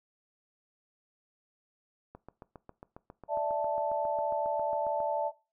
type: click train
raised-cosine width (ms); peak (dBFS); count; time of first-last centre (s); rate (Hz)
1; -32; 22; 2.15-5.003; 7.36
type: chord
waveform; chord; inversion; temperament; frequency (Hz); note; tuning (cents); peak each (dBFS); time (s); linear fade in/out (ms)
sine; D suspended second; none; equal; 587.3 / 659.3 / 880; D5 / E5 / A5; 0 / 0 / 0; -32; 3.28-5.32; 50
effects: noise-tail reverb RT60 0.3 s tail -20 dB re dry